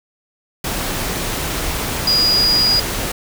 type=tone in noise; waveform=sine; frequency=4889 Hz; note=D#8; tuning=31 cents flat; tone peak=-12 dBFS; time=2.07-2.8 s; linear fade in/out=5 ms; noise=pink; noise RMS=-22 dBFS; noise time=0.64-3.12 s; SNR=+7 dB; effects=none